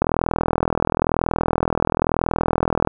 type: click train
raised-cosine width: 1 ms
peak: -3 dBFS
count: 118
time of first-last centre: 0.02-2.874 s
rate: 41 Hz
effects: none